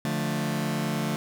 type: chord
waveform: sawtooth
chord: D minor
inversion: none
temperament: just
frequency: 146.83 / 176.2 / 220.2 Hz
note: D3 / F3 / A3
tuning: 0 / +16 / +2 cents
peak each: -26 / -28 / -25 dBFS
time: 0.05-1.16 s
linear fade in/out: 0 ms
effects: none